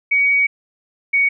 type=tone pair in turn; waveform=sine; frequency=2254 / 2237 Hz; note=C#7 / C#7; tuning=+28 / +15 cents; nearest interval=unison; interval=13 cents; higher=first; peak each=-12 dBFS; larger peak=neither; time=0.11-0.47 / 1.13-1.29 s; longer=first; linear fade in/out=10 ms; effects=none